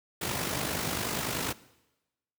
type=noise with amplitude modulation; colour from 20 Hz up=pink; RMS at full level=-29 dBFS; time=0.21-1.53 s; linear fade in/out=10 ms; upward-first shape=sine; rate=50.2 Hz; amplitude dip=50%; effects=noise-tail reverb RT60 1.0 s tail -20 dB re dry + high-pass 100 Hz 12 dB/octave